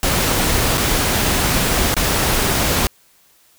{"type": "noise with dropouts", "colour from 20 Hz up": "pink", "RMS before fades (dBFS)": -17, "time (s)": [0.03, 2.87], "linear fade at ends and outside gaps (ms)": 1, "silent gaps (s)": [[0.774, 0.778], [1.942, 1.966]], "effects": ["white hiss -54 dBFS RMS until 3.58 s"]}